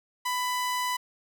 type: tone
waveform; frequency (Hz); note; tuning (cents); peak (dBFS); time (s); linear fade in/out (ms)
sawtooth; 996; B5; +14; -23; 0.25-0.97; 10
effects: none